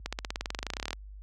accelerating click train, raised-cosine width 0.2 ms, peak -15 dBFS, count 22, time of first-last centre 0.06-0.93 s, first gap 66 ms, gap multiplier 0.95, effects added 50 Hz sine -34 dBFS peak until 1.22 s + high-pass 80 Hz 12 dB/octave

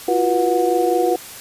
sine tone cluster, 340.8 / 365.7 / 485.4 / 730 Hz, F4 / F#4 / B4 / F#5, -42 / -20 / -30 / -24 cents, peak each -20 dBFS, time 0.08-1.16 s, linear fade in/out 5 ms, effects white hiss -36 dBFS RMS until 1.4 s + resampled to 32000 Hz

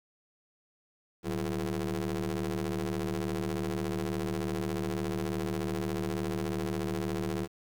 25% pulse ring-modulated tone, 76.6 Hz, D#2, 27 cents flat, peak -24 dBFS, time 1.23-7.48 s, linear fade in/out 50 ms, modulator 261 Hz, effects 10-bit

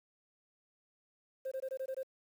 sine tone bursts, 528 Hz, C5, 16 cents sharp, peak -34 dBFS, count 7, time 1.45-2.032 s, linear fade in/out 10 ms, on 66 ms, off 20 ms, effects tanh soft clip ceiling -32 dBFS + 10-bit

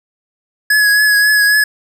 square tone with vibrato, 1684 Hz, G#6, 24 cents sharp, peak -9 dBFS, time 0.7-1.64 s, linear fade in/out 5 ms, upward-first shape triangle, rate 3.7 Hz, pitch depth 31 cents each way, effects none

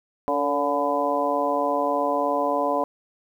harmonic tone with a mistuned harmonic, 143.3 Hz, D3, 42 cents flat, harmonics 2 / 3 / 4 / 5 / 6 / 7, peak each -29 / -30 / -25 / -27 / -32 / -26 dBFS, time 0.28-2.84 s, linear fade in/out 0 ms, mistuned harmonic 3, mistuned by +62 cents, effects 9-bit

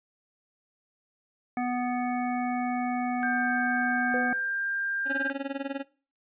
harmonic tone, 246.9 Hz, B3, in tune, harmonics 1 / 3 / 5 / 7 / 9, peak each -29 / -30 / -40 / -42 / -40 dBFS, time 1.57-4.33 s, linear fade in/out 2 ms
sine tone with pitch glide, 1575 to 1594.2 Hz, G6 to G6, +8 to +29 cents, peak -27 dBFS, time 3.23-5.3 s, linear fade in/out 0 ms, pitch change +21 cents, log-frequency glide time 3.4-4.64 s
sine tone with exponential decay, 502 Hz, B4, 28 cents sharp, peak -27 dBFS, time 4.14-4.59 s, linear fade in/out 0 ms, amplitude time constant 96 ms
25% pulse tone with tremolo, 275.6 Hz, C#4, 10 cents flat, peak -24 dBFS, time 5.05-5.85 s, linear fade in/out 50 ms, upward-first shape sine, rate 20 Hz, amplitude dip 90%
effects noise-tail reverb RT60 0.4 s tail -22 dB re dry + resampled to 8000 Hz

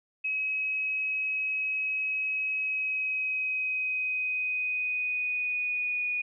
sine tone with pitch glide, 2552 to 2464 Hz, D#7 to D#7, +43 to -17 cents, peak -27 dBFS, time 0.24-6.22 s, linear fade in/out 10 ms, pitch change -60 cents, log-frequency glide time 2.54-6.09 s, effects none

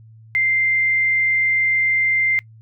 sine tone, 2091 Hz, C7, 2 cents flat, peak -15 dBFS, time 0.35-2.39 s, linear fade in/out 0 ms, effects noise-tail reverb RT60 0.1 s tail -23 dB re dry + added 111 Hz sine -42 dBFS peak until 2.61 s

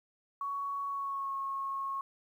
sine tone with pitch glide, 1118 to 1091.8 Hz, C#6 to C#6, +14 to -27 cents, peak -33 dBFS, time 0.41-2.01 s, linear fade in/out 2 ms, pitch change -41 cents, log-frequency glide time 0.88-1.34 s, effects 11-bit

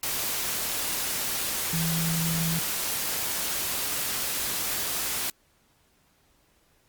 sine tone in noise, 164.81 Hz, E3, in tune, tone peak -26 dBFS, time 1.73-2.59 s, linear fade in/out 2 ms, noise white, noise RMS -29 dBFS, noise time 0.03-5.3 s, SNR 0 dB, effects pink hiss -65 dBFS RMS until 6.88 s + Opus 48 kbps

